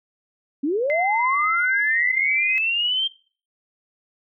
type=linear sweep; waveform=sine; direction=up; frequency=261.6 to 3184 Hz; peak=-19 dBFS; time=0.63-3.08 s; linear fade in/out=10 ms
type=tone; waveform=sine; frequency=2065 Hz; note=C7; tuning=23 cents flat; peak=-22 dBFS; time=0.9-2.58 s; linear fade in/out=0 ms
effects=noise-tail reverb RT60 0.4 s tail -20 dB re dry